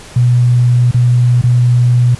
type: tone with dropouts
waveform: sine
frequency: 122.3 Hz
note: B2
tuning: 16 cents flat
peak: -6 dBFS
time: 0.16-2.15 s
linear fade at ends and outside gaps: 5 ms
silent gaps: 0.912-0.943 / 1.415-1.437 s
effects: pink hiss -34 dBFS RMS until 2.19 s + resampled to 24000 Hz